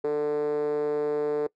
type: tone with band-pass filter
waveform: 5% pulse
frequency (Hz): 148.4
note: D3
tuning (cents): +18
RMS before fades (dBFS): -26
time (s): 0.04-1.47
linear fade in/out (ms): 5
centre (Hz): 420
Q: 9
effects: noise-tail reverb RT60 0.1 s tail -22 dB re dry